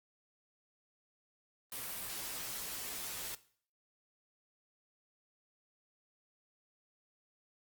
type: noise with comb filter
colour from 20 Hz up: white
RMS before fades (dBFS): -42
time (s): 1.72-3.35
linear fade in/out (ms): 2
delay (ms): 13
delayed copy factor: -0.55
effects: noise-tail reverb RT60 0.5 s tail -17 dB re dry + Opus 32 kbps